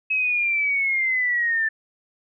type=linear sweep; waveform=sine; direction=down; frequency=2569 to 1760 Hz; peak=-19 dBFS; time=0.1-1.69 s; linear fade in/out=10 ms; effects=none